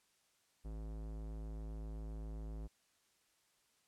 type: tone with low-pass filter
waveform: square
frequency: 53.8 Hz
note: A1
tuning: 38 cents flat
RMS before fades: -45 dBFS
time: 0.64-2.68 s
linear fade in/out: 20 ms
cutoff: 690 Hz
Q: 0.62
effects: white hiss -75 dBFS RMS until 3.87 s + low-pass 10000 Hz 12 dB/octave